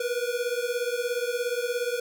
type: beating tone pair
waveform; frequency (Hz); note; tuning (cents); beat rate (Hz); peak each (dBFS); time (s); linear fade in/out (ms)
square; 476.4 / 493.4; A#4 / B4; +38 / -2; 17; -30; 0-2; 5
effects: none